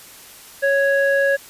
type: tone with low-pass filter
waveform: square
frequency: 554.4 Hz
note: C#5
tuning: in tune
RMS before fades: -17 dBFS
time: 0.62-1.37 s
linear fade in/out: 20 ms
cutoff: 1500 Hz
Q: 3.7
effects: white hiss -42 dBFS RMS until 1.49 s + resampled to 32000 Hz